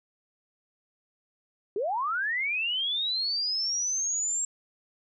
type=linear sweep; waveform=sine; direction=up; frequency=370.8 to 7540 Hz; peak=-26 dBFS; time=1.76-4.45 s; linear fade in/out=2 ms; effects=none